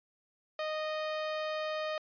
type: tone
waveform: sawtooth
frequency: 619 Hz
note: D#5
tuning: 9 cents flat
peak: -29 dBFS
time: 0.59-1.98 s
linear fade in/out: 2 ms
effects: resampled to 11025 Hz